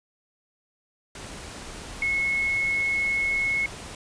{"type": "tone in noise", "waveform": "sine", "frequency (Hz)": 2182, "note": "C#7", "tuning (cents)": -28, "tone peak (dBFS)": -22, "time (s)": [2.02, 3.66], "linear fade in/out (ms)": 2, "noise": "pink", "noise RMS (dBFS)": -39, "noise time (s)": [1.15, 3.95], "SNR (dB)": 14, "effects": ["resampled to 22050 Hz"]}